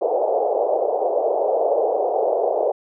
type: band-pass noise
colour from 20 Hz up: pink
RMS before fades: -20 dBFS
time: 0.01-2.72 s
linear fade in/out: 10 ms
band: 430 to 750 Hz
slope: 48 dB/octave
effects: none